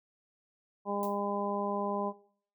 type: harmonic tone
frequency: 202.5 Hz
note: G#3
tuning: 43 cents flat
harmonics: 1 / 2 / 3 / 4 / 5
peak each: -37 / -37 / -37 / -37 / -37 dBFS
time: 0.85-2.13 s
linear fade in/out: 50 ms
type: noise with exponential decay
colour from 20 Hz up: violet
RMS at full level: -41 dBFS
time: 1.03-1.19 s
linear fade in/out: 0 ms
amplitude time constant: 34 ms
effects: noise-tail reverb RT60 0.5 s tail -17 dB re dry